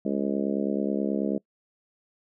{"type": "harmonic tone", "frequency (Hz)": 69.3, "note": "C#2", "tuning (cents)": 0, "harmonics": [3, 4, 5, 6, 7, 8, 9], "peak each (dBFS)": [-28, -30, -32, -34, -35, -36, -37], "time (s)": [0.05, 1.38], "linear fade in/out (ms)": 5, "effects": ["noise-tail reverb RT60 0.1 s tail -24 dB re dry"]}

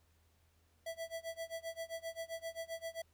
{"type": "tone with tremolo", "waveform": "square", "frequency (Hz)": 659.3, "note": "E5", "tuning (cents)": 0, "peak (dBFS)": -39, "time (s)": [0.86, 3.02], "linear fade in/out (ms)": 5, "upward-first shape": "sine", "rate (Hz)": 7.6, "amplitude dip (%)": 95, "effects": ["added 81 Hz sine -70 dBFS peak until 3.13 s", "pink hiss -75 dBFS RMS until 3.13 s"]}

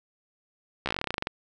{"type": "slowing click train", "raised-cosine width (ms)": 0.3, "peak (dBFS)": -12, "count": 16, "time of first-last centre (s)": [0.86, 1.271], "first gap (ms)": 14, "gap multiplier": 1.09, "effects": []}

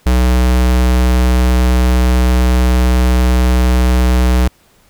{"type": "tone", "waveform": "square", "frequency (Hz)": 62.2, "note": "B1", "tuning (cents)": 13, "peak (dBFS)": -9, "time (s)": [0.06, 4.48], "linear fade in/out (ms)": 5, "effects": ["pink hiss -51 dBFS RMS until 4.89 s"]}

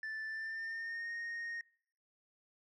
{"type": "tone with pitch glide", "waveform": "sine", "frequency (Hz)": [1760, 1857.1], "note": ["A6", "A#6"], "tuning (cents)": [0, -7], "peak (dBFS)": -36, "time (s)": [0.03, 1.61], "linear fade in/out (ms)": 2, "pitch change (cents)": 93, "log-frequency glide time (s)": [0.26, 1.11], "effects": ["noise-tail reverb RT60 0.6 s tail -26 dB re dry", "tanh soft clip ceiling -38 dBFS"]}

